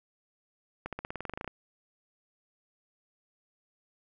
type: accelerating click train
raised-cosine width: 0.5 ms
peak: -21 dBFS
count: 14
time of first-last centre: 0.86-1.477 s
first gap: 67 ms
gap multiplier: 0.94
effects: none